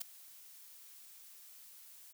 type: noise with ADSR envelope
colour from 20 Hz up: blue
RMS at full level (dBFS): -37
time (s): 0-2.13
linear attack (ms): 15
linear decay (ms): 6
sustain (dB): -19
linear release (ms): 24
effects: none